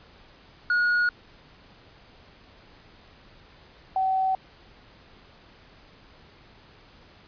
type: tone pair in turn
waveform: triangle / sine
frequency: 1446 / 759.8 Hz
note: F#6 / F#5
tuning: -40 / +46 cents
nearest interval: major seventh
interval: 1114 cents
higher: first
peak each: -18 / -21 dBFS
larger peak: first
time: 0.7-1.09 / 3.96-4.35 s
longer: neither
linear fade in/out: 2 ms
effects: pink hiss -53 dBFS RMS until 7.27 s + resampled to 11025 Hz